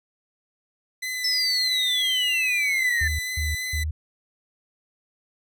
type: tone with vibrato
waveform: sawtooth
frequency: 2011 Hz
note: B6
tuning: 31 cents sharp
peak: -24 dBFS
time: 1.02-3.84 s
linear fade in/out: 10 ms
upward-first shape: sine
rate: 3.1 Hz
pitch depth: 12 cents each way
type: exponential sweep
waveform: sine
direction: down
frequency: 5310 to 1760 Hz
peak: -21 dBFS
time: 1.24-3.08 s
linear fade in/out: 5 ms
type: tone bursts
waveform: sine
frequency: 77.78 Hz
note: D#2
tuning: in tune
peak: -24 dBFS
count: 3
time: 3.01-3.91 s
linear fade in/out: 5 ms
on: 180 ms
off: 180 ms
effects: none